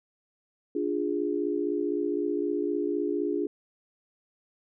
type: chord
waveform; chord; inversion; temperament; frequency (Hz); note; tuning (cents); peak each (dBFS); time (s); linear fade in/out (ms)
sine; D diminished; none; equal with one note detuned; 293.7 / 349.2 / 413.2; D4 / F4 / Ab4; 0 / 0 / -9; -30; 0.75-3.47; 5
effects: none